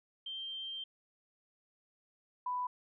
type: tone pair in turn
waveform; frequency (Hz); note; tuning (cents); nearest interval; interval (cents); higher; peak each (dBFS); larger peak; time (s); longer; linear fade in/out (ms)
sine; 3152 / 992.8; G7 / B5; +9 / +9; octave + minor sixth; 2000; first; -39 / -33; second; 0.26-0.84 / 2.46-2.67; first; 5
effects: none